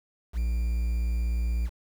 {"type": "tone with quantisation", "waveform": "triangle", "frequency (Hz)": 58.27, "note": "A#1", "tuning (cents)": 0, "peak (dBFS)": -22, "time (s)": [0.33, 1.7], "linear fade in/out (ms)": 50, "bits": 8, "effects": []}